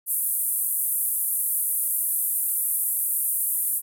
white band-pass noise, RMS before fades -25 dBFS, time 0.06-3.82 s, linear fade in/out 50 ms, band 9400 to 14000 Hz, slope 48 dB/octave, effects none

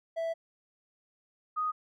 triangle / sine tone pair in turn, 659.3 / 1244.6 Hz, E5 / D#6, 0 / 0 cents, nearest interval major seventh, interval 1100 cents, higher second, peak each -28 dBFS, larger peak neither, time 0.16-0.34 / 1.56-1.72 s, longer first, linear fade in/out 20 ms, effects none

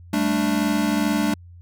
square chord, G suspended second, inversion none, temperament equal with one note detuned, 197.59 / 220 / 293.7 Hz, G3 / A3 / D4, +14 / 0 / 0 cents, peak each -26 / -24 / -23 dBFS, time 0.13-1.34 s, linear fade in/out 5 ms, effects added 87 Hz sine -41 dBFS peak until 1.61 s

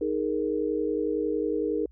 sine chord, D# suspended fourth, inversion none, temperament equal, 311.1 / 415.3 / 466.2 Hz, D#4 / G#4 / A#4, 0 / 0 / 0 cents, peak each -29 dBFS, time 0.01-1.86 s, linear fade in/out 5 ms, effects added 60 Hz sine -50 dBFS peak until 1.91 s

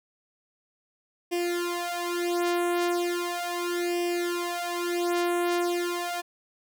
sawtooth tone with flanger, 349.2 Hz, F4, in tune, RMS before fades -28 dBFS, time 1.31-6.22 s, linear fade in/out 20 ms, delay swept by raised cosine 0.37 to 2.97 ms, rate 0.37 Hz, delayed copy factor +1, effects none

